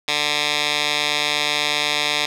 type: tone with band-pass filter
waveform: 10% pulse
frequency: 148.2 Hz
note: D3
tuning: 16 cents sharp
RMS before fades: -21 dBFS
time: 0.08-2.26 s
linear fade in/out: 2 ms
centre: 3500 Hz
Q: 1.6
effects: none